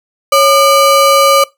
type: ring-modulated tone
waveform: square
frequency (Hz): 880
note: A5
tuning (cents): 0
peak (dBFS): -3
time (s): 0.32-1.44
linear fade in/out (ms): 5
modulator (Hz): 327
effects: noise-tail reverb RT60 0.2 s tail -21 dB re dry